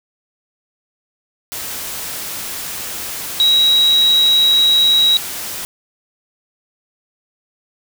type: tone in noise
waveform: sine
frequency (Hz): 3848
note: B7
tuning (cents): -46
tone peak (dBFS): -9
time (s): 3.4-5.17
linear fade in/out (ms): 0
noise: white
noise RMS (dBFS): -26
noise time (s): 1.52-5.65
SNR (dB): +14
effects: none